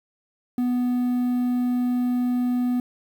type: tone with quantisation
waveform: triangle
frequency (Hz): 246.9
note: B3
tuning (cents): 0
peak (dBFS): -18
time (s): 0.58-2.8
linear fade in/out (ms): 2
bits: 8
effects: none